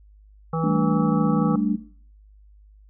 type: harmonic tone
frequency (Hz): 162.9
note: E3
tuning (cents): -20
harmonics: 1 / 3 / 5 / 7 / 8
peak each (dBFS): -24 / -29 / -31 / -32 / -33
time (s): 0.53-1.56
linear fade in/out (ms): 5
type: chord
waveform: sine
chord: G suspended second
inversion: none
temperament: equal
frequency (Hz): 196 / 220 / 293.7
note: G3 / A3 / D4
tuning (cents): 0 / 0 / 0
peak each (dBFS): -25 / -24 / -24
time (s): 0.63-1.76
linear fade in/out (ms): 10
effects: noise-tail reverb RT60 0.5 s tail -17 dB re dry + added 51 Hz sine -48 dBFS peak until 2.89 s